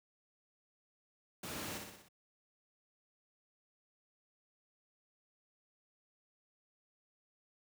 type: noise with echo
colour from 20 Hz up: pink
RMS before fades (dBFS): -44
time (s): 1.43-1.78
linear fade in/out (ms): 5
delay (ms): 61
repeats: 5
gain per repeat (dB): -4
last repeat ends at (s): 2.085
effects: high-pass 100 Hz 12 dB/octave